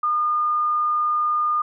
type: tone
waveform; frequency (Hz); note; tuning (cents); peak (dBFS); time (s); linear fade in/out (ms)
sine; 1216; D#6; -40; -18; 0.03-1.62; 5
effects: none